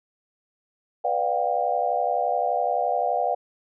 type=chord; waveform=sine; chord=G dominant seventh; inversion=first; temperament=equal with one note detuned; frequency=493.9 / 587.3 / 712.3 / 784 Hz; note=B4 / D5 / F5 / G5; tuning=0 / 0 / +34 / 0 cents; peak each=-29 / -28 / -24 / -27 dBFS; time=1.04-3.35 s; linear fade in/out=10 ms; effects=none